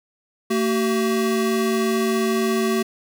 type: tone pair together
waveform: square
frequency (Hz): 225.6 / 380.8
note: A3 / F#4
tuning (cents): +44 / +50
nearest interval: major sixth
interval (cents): 906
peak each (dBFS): -22 / -22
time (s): 0.5-2.83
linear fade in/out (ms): 10
effects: none